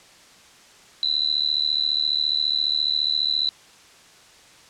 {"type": "tone with amplitude modulation", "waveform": "sine", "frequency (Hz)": 3994, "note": "B7", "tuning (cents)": 19, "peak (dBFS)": -15, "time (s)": [1.03, 3.49], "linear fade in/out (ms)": 0, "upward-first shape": "sine", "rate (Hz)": 74.6, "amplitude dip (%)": 100, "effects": ["white hiss -50 dBFS RMS until 4.69 s", "low-pass 7000 Hz 12 dB/octave"]}